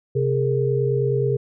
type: tone cluster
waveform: sine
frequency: 131.4 / 410 / 459.4 Hz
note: C3 / G#4 / A#4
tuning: +8 / -22 / -25 cents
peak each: -21 / -22 / -24 dBFS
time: 0.15-1.37 s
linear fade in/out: 10 ms
effects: none